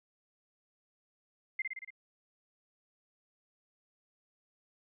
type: tone with echo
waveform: sine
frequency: 2093 Hz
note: C7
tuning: in tune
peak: -30 dBFS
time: 1.59-1.62 s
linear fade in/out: 5 ms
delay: 57 ms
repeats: 5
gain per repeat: -3 dB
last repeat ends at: 1.905 s
effects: none